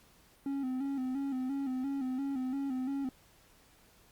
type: tone with vibrato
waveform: triangle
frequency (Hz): 266.5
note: C4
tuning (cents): +32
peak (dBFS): -30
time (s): 0.46-3.09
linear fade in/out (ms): 2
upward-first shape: square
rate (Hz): 2.9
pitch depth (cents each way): 65
effects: pink hiss -63 dBFS RMS until 4.11 s + Opus 48 kbps